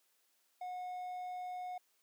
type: tone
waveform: triangle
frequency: 727 Hz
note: F#5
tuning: 31 cents flat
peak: -38 dBFS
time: 0.61-1.78 s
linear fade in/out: 5 ms
effects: white hiss -75 dBFS RMS until 2.02 s + high-pass 300 Hz 12 dB/octave